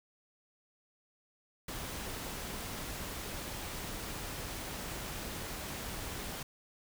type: noise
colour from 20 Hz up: pink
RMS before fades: -41 dBFS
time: 1.68-6.43 s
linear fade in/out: 5 ms
effects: none